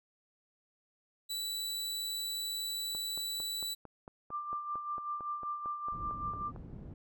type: tone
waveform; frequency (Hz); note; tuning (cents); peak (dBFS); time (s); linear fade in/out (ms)
sawtooth; 3951; B7; 0; -32; 1.29-3.75; 20
type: click train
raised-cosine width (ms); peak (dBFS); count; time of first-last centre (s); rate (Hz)
1; -33; 17; 2.95-6.562; 4.43
type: tone with tremolo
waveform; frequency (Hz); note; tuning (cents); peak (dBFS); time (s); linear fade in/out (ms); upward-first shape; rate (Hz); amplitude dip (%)
sine; 1186; D6; +17; -33; 4.3-6.52; 50; sine; 5.2; 55
type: low-pass noise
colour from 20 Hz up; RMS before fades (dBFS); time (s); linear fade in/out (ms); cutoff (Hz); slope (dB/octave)
white; -46; 5.92-6.94; 5; 160; 12
effects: none